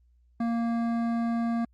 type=tone with hard clipping; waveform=triangle; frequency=232.4 Hz; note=A#3; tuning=5 cents flat; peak=-27 dBFS; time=0.4-1.65 s; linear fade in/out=5 ms; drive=16 dB; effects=added 60 Hz sine -59 dBFS peak until 1.73 s + Opus 32 kbps